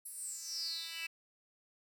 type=tone with high-pass filter sweep; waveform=10% pulse; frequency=329.6 Hz; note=E4; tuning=in tune; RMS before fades=-42 dBFS; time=0.05-1.07 s; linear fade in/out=10 ms; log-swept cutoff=11000 to 2600 Hz; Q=9.9; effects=none